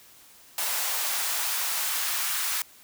white noise with high-pass filter sweep, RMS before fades -28 dBFS, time 0.58-2.62 s, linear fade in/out 2 ms, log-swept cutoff 700 to 1200 Hz, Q 1.2, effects white hiss -53 dBFS RMS until 2.83 s

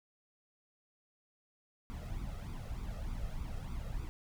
brown noise with flanger, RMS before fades -40 dBFS, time 1.9-4.09 s, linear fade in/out 0 ms, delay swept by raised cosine 0.83 to 1.58 ms, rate 3.3 Hz, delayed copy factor +0.7, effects none

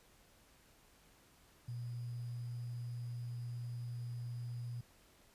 sine tone with sample-and-hold, 120.2 Hz, B2, 46 cents flat, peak -40 dBFS, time 1.68-4.81 s, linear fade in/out 5 ms, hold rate 4900 Hz, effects pink hiss -66 dBFS RMS until 5.34 s + resampled to 32000 Hz

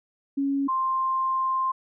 sine tone pair in turn, 277.2 / 1049.9 Hz, C#4 / C6, 0 / +6 cents, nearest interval octave + major seventh, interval 2306 cents, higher second, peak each -22 dBFS, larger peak neither, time 0.37-0.68 / 0.68-1.72 s, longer second, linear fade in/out 10 ms, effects none

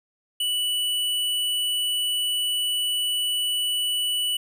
square tone, 2960 Hz, F#7, in tune, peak -23 dBFS, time 0.4-4.37 s, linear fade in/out 5 ms, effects none

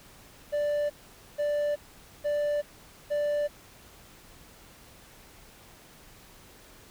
triangle tone bursts, 587.3 Hz, D5, in tune, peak -23 dBFS, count 4, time 0.52-3.48 s, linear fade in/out 20 ms, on 380 ms, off 480 ms, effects pink hiss -53 dBFS RMS until 6.9 s

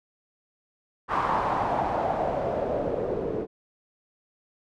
white noise with low-pass filter sweep, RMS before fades -27 dBFS, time 1.08-3.47 s, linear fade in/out 50 ms, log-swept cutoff 1100 to 410 Hz, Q 3.6, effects none

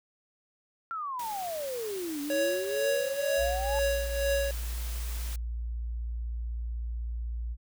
sine exponential two-way sweep, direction down then up, 1382 to 283 to 875 Hz, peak -32 dBFS, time 0.91-3.79 s, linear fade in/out 0 ms, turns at 2.21 s
white noise, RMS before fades -43 dBFS, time 1.19-5.36 s, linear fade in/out 5 ms
square tone with tremolo, 557 Hz, C#5, 8 cents sharp, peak -25 dBFS, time 2.3-4.51 s, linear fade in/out 2 ms, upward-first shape triangle, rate 2.1 Hz, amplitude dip 75%
sine tone, 58 Hz, A#1, 8 cents flat, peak -31 dBFS, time 3.37-7.57 s, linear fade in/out 50 ms
effects none

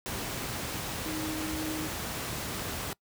sine tone in noise, 312.3 Hz, D#4, 7 cents sharp, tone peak -34 dBFS, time 1.06-1.87 s, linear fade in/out 0 ms, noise pink, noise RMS -35 dBFS, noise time 0.06-2.93 s, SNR -2 dB, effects noise-tail reverb RT60 0.1 s tail -24 dB re dry + high-pass 60 Hz 12 dB/octave

